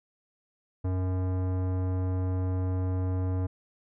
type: tone with tanh clipping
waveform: sine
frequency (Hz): 92.5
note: F#2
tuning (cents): 0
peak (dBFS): -28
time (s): 0.84-3.47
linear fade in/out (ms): 10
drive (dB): 18
effects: none